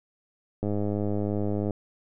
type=click train; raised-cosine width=2 ms; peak=-16 dBFS; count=112; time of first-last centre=0.63-1.708 s; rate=103 Hz; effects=none